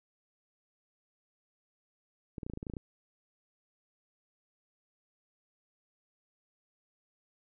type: clicks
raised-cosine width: 3 ms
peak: -26 dBFS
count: 11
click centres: 2.382 / 2.432 / 2.465 / 2.499 / 2.536 / 2.574 / 2.629 / 2.668 / 2.699 / 2.737 / 2.768 s
effects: none